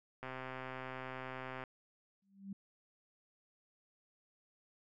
click train, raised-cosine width 0.5 ms, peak -29 dBFS, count 184, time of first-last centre 0.23-1.638 s, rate 130 Hz
sine tone with exponential growth, 196 Hz, G3, in tune, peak -39 dBFS, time 2.22-2.53 s, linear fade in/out 5 ms, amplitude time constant 66 ms
effects none

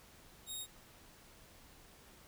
15% pulse tone, 3744 Hz, A#7, 7 cents sharp, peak -34 dBFS, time 0.46-0.67 s, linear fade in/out 50 ms, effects pink hiss -60 dBFS RMS until 2.27 s

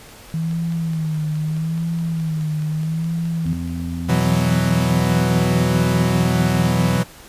click train, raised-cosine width 0.2 ms, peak -25 dBFS, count 18, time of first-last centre 0.09-3.676 s, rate 4.74 Hz
sine tone with vibrato, 160 Hz, D#3, 49 cents sharp, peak -19 dBFS, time 0.34-3.53 s, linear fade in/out 0 ms, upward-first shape sine, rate 0.78 Hz, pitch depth 74 cents each way
harmonic tone, 84.8 Hz, E2, 50 cents sharp, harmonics 1 / 2 / 3, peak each -27 / -27 / -27 dBFS, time 3.45-6.98 s, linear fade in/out 10 ms
45% pulse chord, B suspended fourth, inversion none, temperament equal, 123.47 / 164.81 / 185 Hz, B2 / E3 / F#3, 0 / 0 / 0 cents, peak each -20 dBFS, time 4.08-7.04 s, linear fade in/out 20 ms
effects pink hiss -42 dBFS RMS until 7.28 s + resampled to 32000 Hz

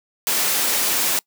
white noise, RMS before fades -20 dBFS, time 0.27-1.19 s, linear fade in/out 0 ms, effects noise-tail reverb RT60 0.1 s tail -25 dB re dry + high-pass 200 Hz 12 dB/octave

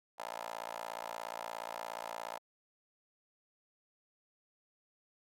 15% pulse tone with high-pass filter, 57 Hz, A#1, 38 cents flat, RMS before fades -43 dBFS, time 0.18-2.39 s, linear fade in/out 20 ms, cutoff 770 Hz, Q 4.4, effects AAC 64 kbps

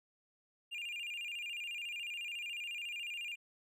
triangle tone with vibrato, 2596 Hz, E7, 27 cents flat, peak -38 dBFS, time 0.71-3.36 s, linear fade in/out 20 ms, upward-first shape square, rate 14 Hz, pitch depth 130 cents each way, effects none

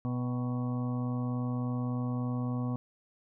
harmonic tone with a mistuned harmonic, 123.47 Hz, B2, in tune, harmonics 1 / 2 / 4 / 5 / 6 / 7 / 8 / 9, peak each -32 / -33 / -45 / -49 / -48 / -56 / -51 / -47 dBFS, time 0.05-2.76 s, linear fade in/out 0 ms, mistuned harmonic 6, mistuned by +41 cents, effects none

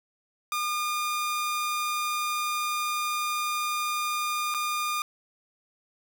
sawtooth tone with dropouts, 1212 Hz, D#6, 46 cents flat, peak -23 dBFS, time 0.52-5.02 s, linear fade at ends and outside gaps 1 ms, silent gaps 4.541-4.546 s, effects none

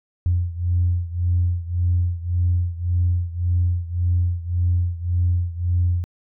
sine beating tone pair, 87.31 / 89.11 Hz, F2 / F2, 0 / +35 cents, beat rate 1.8 Hz, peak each -19 / -22 dBFS, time 0.26-6.04 s, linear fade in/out 0 ms, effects tanh soft clip ceiling -10 dBFS

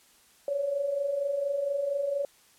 sine tone pair together, 542 / 566.3 Hz, C#5 / C#5, -39 / +37 cents, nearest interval minor second, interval 76 cents, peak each -35 / -27 dBFS, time 0.48-2.25 s, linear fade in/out 2 ms, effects white hiss -60 dBFS RMS until 2.58 s + low-pass 12000 Hz 12 dB/octave

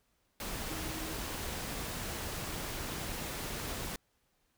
sine tone in noise, 316.2 Hz, D#4, 28 cents sharp, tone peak -45 dBFS, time 0.7-1.15 s, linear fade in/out 2 ms, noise pink, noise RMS -39 dBFS, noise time 0.4-3.96 s, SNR -9 dB, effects pink hiss -75 dBFS RMS until 4.57 s

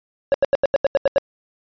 triangle tone bursts, 554.4 Hz, C#5, in tune, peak -10 dBFS, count 9, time 0.32-1.182 s, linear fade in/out 0 ms, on 22 ms, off 83 ms, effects resampled to 11025 Hz

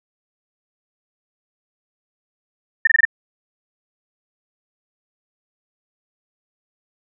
sine tone bursts, 1800 Hz, A6, 39 cents sharp, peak -9 dBFS, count 5, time 2.85-3.052 s, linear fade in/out 5 ms, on 22 ms, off 23 ms, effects none

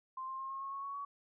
sine tone with pitch steps, 1046.5 / 1057.4 / 1068.5 / 1079.7 / 1090.9 / 1102.3 / 1113.9 / 1125.5 Hz, C6 / C6 / C6 / C#6 / C#6 / C#6 / C#6 / C#6, 0 / +18 / +36 / -46 / -28 / -10 / +8 / +26 cents, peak -39 dBFS, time 0.17-1.05 s, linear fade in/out 5 ms, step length 110 ms, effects none

